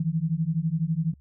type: beating tone pair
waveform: sine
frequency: 155.9 / 167.9 Hz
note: D#3 / E3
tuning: +4 / +32 cents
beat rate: 12 Hz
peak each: -26 dBFS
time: 0-1.14 s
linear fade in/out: 5 ms
effects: added 71 Hz sine -52 dBFS peak until 1.2 s